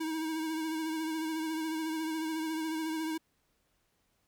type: tone with vibrato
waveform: square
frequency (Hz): 318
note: D#4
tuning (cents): +38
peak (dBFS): -33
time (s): 0-3.18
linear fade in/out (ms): 10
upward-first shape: triangle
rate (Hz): 14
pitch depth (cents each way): 41
effects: pink hiss -75 dBFS RMS until 4.27 s